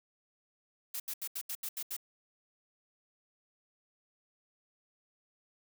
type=noise bursts; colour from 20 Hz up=blue; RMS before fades=-38 dBFS; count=8; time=0.94-1.966 s; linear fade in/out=5 ms; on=60 ms; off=78 ms; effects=none